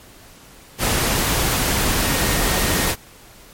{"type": "tone in noise", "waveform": "sine", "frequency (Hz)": 1857, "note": "A#6", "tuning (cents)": -7, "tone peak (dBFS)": -30, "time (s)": [2, 2.94], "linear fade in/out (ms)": 50, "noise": "pink", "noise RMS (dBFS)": -19, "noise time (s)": [0.78, 2.96], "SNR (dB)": -14, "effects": ["pink hiss -45 dBFS RMS until 3.53 s", "MP3 64 kbps"]}